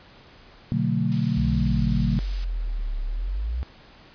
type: chord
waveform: sine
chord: B minor seventh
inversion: none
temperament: equal with one note detuned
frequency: 123.47 / 146.83 / 185 / 224.9 Hz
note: B2 / D3 / F#3 / A3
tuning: 0 / 0 / 0 / +38 cents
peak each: -26 dBFS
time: 0.72-2.19 s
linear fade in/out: 0 ms
type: noise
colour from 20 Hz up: blue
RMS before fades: -35 dBFS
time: 1.11-2.45 s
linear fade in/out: 10 ms
type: exponential two-way sweep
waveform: sine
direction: down then up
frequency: 65.41 to 34.23 to 65.41 Hz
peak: -24 dBFS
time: 1.37-3.63 s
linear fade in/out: 0 ms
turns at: 3.04 s
effects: pink hiss -50 dBFS RMS until 4.14 s + resampled to 11025 Hz